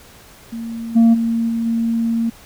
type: tone with level steps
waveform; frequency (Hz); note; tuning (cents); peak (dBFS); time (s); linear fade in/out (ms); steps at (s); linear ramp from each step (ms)
sine; 229.5; A#3; -27; -24 / -5 / -15 / -17 / -15; 0.52-2.3; 10; 0.95 / 1.13 / 1.48 / 1.65; 20
effects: tanh soft clip ceiling -7 dBFS + pink hiss -44 dBFS RMS until 2.45 s